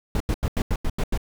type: noise bursts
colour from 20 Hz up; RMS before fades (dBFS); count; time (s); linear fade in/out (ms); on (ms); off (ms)
brown; -22; 8; 0.15-1.176; 2; 53; 86
effects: none